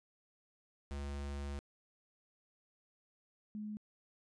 square / sine tone pair in turn, 70.7 / 211.5 Hz, C#2 / G#3, +35 / +32 cents, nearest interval octave + perfect fifth, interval 1897 cents, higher second, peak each -40 / -40 dBFS, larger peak neither, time 0.91-1.59 / 3.55-3.77 s, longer first, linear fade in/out 0 ms, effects resampled to 22050 Hz

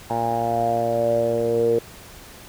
10% pulse tone with low-pass filter sweep, 116.54 Hz, A#2, in tune, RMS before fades -21 dBFS, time 0.1-1.79 s, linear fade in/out 5 ms, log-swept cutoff 870 to 450 Hz, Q 8.2, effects pink hiss -43 dBFS RMS until 2.48 s

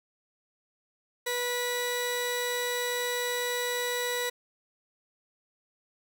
sawtooth tone pair together, 488.5 / 1954 Hz, B4 / B6, -19 / -19 cents, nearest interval 2 octaves, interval 2400 cents, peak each -27 dBFS, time 1.26-4.3 s, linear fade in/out 10 ms, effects none

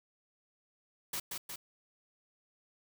white noise with echo, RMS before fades -37 dBFS, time 1.13-1.2 s, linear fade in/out 5 ms, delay 180 ms, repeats 2, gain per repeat -3 dB, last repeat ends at 1.56 s, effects none

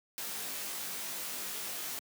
white noise with comb filter, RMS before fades -39 dBFS, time 0.18-1.99 s, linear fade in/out 0 ms, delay 20 ms, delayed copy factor +1, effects high-pass 150 Hz 12 dB/octave

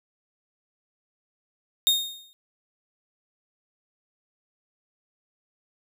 40% pulse tone with exponential decay, 3696 Hz, A#7, 16 cents flat, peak -14 dBFS, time 1.87-2.33 s, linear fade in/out 0 ms, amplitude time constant 98 ms, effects none

